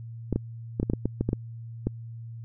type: clicks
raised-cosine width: 3 ms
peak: -12 dBFS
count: 11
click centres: 0.327 / 0.36 / 0.799 / 0.83 / 0.899 / 0.935 / 1.056 / 1.21 / 1.29 / 1.331 / 1.87 s
effects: added 115 Hz sine -37 dBFS peak until 2.44 s